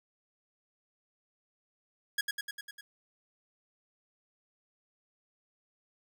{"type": "tone with echo", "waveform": "sawtooth", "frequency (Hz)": 1657, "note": "G#6", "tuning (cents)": -4, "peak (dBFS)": -24, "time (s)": [2.18, 2.21], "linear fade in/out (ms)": 5, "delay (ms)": 100, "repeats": 6, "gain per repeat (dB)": -3, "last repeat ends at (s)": 2.81, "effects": []}